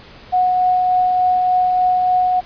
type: tone with tremolo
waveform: sine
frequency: 732 Hz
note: F#5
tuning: 19 cents flat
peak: -11 dBFS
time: 0.32-2.41 s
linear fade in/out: 20 ms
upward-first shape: triangle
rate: 3.4 Hz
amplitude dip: 25%
effects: pink hiss -41 dBFS RMS until 2.45 s + resampled to 11025 Hz